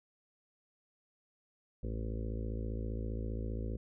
harmonic tone, 55.1 Hz, A1, 3 cents sharp, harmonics 1 / 2 / 4 / 5 / 6 / 7 / 8 / 9 / 10, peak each -37 / -41 / -45 / -49 / -51 / -49 / -52 / -50 / -57 dBFS, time 1.83-3.77 s, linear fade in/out 5 ms, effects none

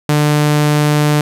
sawtooth tone, 149 Hz, D3, 25 cents sharp, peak -6 dBFS, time 0.09-1.21 s, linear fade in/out 2 ms, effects resampled to 32000 Hz + 7-bit

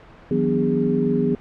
sine tone cluster, 161.1 / 184.8 / 245.9 / 291.7 / 408.6 Hz, E3 / F#3 / B3 / D4 / G#4, -39 / -2 / -7 / -12 / -28 cents, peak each -25 / -25 / -21 / -30 / -22 dBFS, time 0.31-1.35 s, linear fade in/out 2 ms, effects pink hiss -45 dBFS RMS until 1.4 s + low-pass 2000 Hz 12 dB/octave

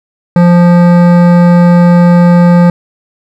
sine tone with hard clipping, 174.61 Hz, F3, in tune, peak -4 dBFS, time 0.36-2.7 s, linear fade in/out 2 ms, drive 15 dB, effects none

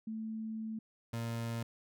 sine / 30% pulse tone pair in turn, 220.4 / 115.85 Hz, A3 / A#2, +3 / -10 cents, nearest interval major seventh, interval 1113 cents, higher first, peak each -37 / -33 dBFS, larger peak second, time 0.07-0.79 / 1.13-1.63 s, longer first, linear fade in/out 5 ms, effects none

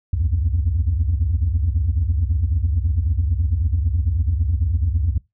sine tone cluster, 66.6 / 81.3 / 90.4 Hz, C2 / E2 / F#2, +31 / -23 / -40 cents, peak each -20 dBFS, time 0.13-5.18 s, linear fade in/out 5 ms, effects noise-tail reverb RT60 0.2 s tail -23 dB re dry + tanh soft clip ceiling -11 dBFS

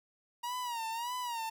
45% pulse tone with vibrato, 946 Hz, A#5, 25 cents sharp, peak -35 dBFS, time 0.43-1.5 s, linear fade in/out 10 ms, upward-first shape sine, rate 1.7 Hz, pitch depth 99 cents each way, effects 11-bit

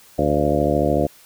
harmonic tone with a mistuned harmonic, 73.42 Hz, D2, in tune, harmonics 1 / 2 / 3 / 4 / 5 / 6 / 7 / 8 / 9, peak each -26 / -25 / -26 / -23 / -25 / -28 / -23 / -23 / -25 dBFS, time 0.18-1.07 s, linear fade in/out 10 ms, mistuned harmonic 9, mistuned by +73 cents, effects white hiss -49 dBFS RMS until 1.25 s

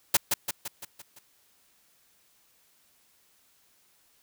white noise with echo, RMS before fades -20 dBFS, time 0.14-0.17 s, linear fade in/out 5 ms, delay 170 ms, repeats 6, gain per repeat -5 dB, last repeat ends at 1.19 s, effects white hiss -65 dBFS RMS until 4.22 s

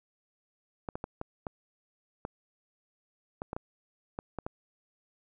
clicks, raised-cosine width 1 ms, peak -21 dBFS, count 12, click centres 0.888 / 0.955 / 1.041 / 1.214 / 1.468 / 2.251 / 3.419 / 3.531 / 3.565 / 4.189 / 4.387 / 4.465 s, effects none

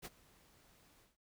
pink noise with ADSR envelope, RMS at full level -45 dBFS, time 0.02-1.17 s, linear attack 33 ms, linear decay 34 ms, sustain -22 dB, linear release 160 ms, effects none

